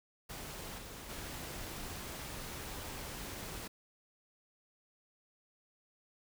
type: noise with level steps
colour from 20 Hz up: pink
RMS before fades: -45 / -48 / -44 dBFS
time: 0.29-3.68 s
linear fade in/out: 10 ms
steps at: 0.78 / 1.09 s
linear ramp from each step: 5 ms
effects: none